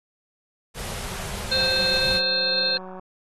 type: band-stop noise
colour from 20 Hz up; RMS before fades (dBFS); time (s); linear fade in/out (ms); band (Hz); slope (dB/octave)
pink; -33; 0.74-2.21; 50; 240 to 360; 96
type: harmonic tone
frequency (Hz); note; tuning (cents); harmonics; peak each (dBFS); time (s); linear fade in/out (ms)
523.3; C5; 0; 1 / 3 / 5 / 7 / 8; -29 / -29 / -32 / -29 / -22; 1.51-2.78; 10
type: click train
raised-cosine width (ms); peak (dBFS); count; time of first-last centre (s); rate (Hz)
1; -26; 266; 1.57-2.995; 186
effects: AAC 32 kbps